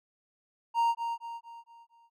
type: tone with echo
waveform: triangle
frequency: 930 Hz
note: A#5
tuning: 4 cents flat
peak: -21 dBFS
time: 0.74-0.95 s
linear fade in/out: 50 ms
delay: 230 ms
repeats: 5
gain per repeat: -7 dB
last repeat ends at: 2.1 s
effects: none